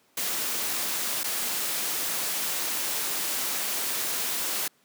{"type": "noise with dropouts", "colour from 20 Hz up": "white", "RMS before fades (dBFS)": -29, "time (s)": [0.17, 4.68], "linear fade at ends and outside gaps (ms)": 5, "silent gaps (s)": [1.234, 1.241], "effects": ["pink hiss -64 dBFS RMS until 4.84 s", "high-pass 200 Hz 12 dB/octave"]}